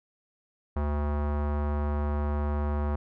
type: tone with low-pass filter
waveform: square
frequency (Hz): 73.42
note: D2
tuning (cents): 0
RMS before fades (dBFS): -28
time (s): 0.76-2.96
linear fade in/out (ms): 5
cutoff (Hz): 1100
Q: 1.7
effects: none